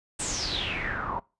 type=noise with low-pass filter sweep; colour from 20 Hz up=pink; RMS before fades=-31 dBFS; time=0.19-1.2 s; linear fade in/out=10 ms; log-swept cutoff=8700 to 880 Hz; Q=8.6; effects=noise-tail reverb RT60 0.3 s tail -23 dB re dry + resampled to 24000 Hz